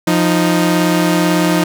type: tone pair together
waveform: sawtooth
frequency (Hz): 174.61 / 311.1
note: F3 / D#4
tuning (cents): 0 / 0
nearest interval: minor seventh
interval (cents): 1000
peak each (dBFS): -10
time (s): 0.07-1.64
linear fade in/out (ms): 5
effects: none